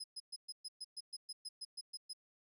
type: tone bursts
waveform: 35% pulse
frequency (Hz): 5070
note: D#8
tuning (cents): +32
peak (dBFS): -40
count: 14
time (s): 0-2.134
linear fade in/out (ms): 10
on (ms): 41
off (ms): 120
effects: none